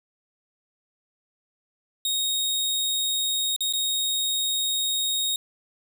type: tone with dropouts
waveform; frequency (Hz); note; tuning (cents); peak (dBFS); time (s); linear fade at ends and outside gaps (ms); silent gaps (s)
sawtooth; 3740; A#7; +5; -20; 2.05-5.36; 2; 3.563-3.606 / 3.726-3.735
effects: none